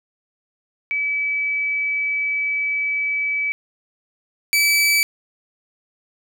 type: tone pair in turn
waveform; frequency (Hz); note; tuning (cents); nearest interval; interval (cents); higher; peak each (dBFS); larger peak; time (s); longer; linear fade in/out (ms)
sine / sawtooth; 2294 / 2304; D7 / D7; -41 / -34; unison; 7; second; -19 / -11; second; 0.91-3.52 / 4.53-5.03; first; 0
effects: none